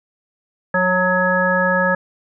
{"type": "harmonic tone with a mistuned harmonic", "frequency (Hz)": 182.9, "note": "F#3", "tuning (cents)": -20, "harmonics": [1, 3, 5, 7, 9], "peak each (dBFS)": [-22, -19, -23, -23, -18], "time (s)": [0.74, 1.95], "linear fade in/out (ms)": 5, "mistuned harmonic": 9, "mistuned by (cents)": 31, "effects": []}